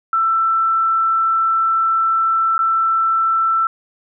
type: tone with dropouts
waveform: sine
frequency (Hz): 1333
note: E6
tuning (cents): +19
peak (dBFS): -13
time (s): 0.13-3.67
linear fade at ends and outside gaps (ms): 2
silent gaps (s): 2.58-2.59
effects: none